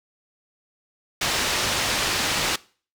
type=low-pass noise; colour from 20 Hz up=white; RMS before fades=-24 dBFS; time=1.21-2.56 s; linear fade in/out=5 ms; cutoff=5000 Hz; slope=12 dB/octave; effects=noise-tail reverb RT60 0.4 s tail -21 dB re dry